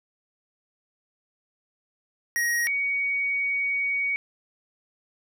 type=tone pair in turn; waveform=square / sine; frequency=1888 / 2245 Hz; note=A#6 / C#7; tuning=+22 / +21 cents; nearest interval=minor third; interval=299 cents; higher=second; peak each=-23 / -23 dBFS; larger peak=neither; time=2.36-2.67 / 2.67-4.16 s; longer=second; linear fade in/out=0 ms; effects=none

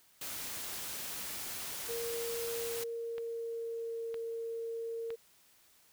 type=noise; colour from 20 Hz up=white; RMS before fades=-41 dBFS; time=0.21-2.84 s; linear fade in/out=5 ms
type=tone with pitch glide; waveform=sine; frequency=466.2 to 458.5 Hz; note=A#4 to A#4; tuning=0 to -29 cents; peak=-36 dBFS; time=1.88-5.16 s; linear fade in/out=20 ms; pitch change=-29 cents; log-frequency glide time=2.38-4.08 s
type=click train; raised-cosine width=0.3 ms; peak=-31 dBFS; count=4; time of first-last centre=2.22-5.105 s; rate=1.04 Hz
effects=white hiss -65 dBFS RMS until 5.92 s

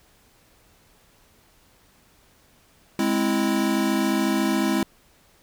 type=chord; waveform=square; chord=Ab augmented; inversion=none; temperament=equal; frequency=207.7 / 261.6 / 329.6 Hz; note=Ab3 / C4 / E4; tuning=0 / 0 / 0 cents; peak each=-25 / -26 / -25 dBFS; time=2.99-4.83 s; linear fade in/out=2 ms; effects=pink hiss -58 dBFS RMS until 5.42 s

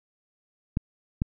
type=clicks; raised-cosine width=5 ms; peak=-12 dBFS; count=2; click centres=0.771 / 1.219 s; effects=none

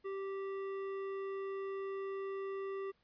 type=tone with hard clipping; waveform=sine; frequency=390 Hz; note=G4; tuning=9 cents flat; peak=-40 dBFS; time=0.04-2.92 s; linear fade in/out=20 ms; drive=11 dB; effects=pink hiss -75 dBFS RMS until 3.03 s + resampled to 11025 Hz

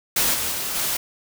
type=noise with level steps; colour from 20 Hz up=white; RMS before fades=-20 / -25 / -27 / -24 dBFS; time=0.16-0.97 s; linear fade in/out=5 ms; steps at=0.33 / 0.51 / 0.74 s; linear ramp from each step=20 ms; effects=none

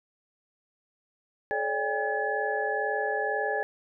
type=tone cluster; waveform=sine; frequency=428.7 / 547 / 589 / 803 / 1705 Hz; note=A4 / C#5 / D5 / G5 / G#6; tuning=-45 / -23 / +5 / +41 / +45 cents; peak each=-32 / -36 / -34 / -31 / -31 dBFS; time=1.51-3.63 s; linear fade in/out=0 ms; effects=none

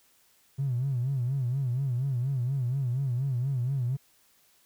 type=tone with vibrato; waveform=triangle; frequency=129.5 Hz; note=C3; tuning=17 cents flat; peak=-22 dBFS; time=0.58-3.97 s; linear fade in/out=20 ms; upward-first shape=sine; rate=4.2 Hz; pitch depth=140 cents each way; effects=tanh soft clip ceiling -23 dBFS + white hiss -64 dBFS RMS until 4.65 s

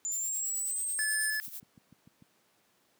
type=linear sweep; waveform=sine; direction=up; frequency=7040 to 9000 Hz; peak=-31 dBFS; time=0.05-1.3 s; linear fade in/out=0 ms
type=noise with tremolo; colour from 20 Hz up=violet; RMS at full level=-40 dBFS; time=0.12-1.6 s; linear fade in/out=0 ms; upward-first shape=triangle; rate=9.2 Hz; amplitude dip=75%
type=tone; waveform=square; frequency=1725 Hz; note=A6; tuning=35 cents flat; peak=-31 dBFS; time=0.99-1.4 s; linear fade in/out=0 ms
type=click train; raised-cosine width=5 ms; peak=-36 dBFS; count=6; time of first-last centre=1.48-2.223 s; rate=6.73 Hz
effects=pink hiss -69 dBFS RMS until 2.99 s + high-pass 200 Hz 12 dB/octave

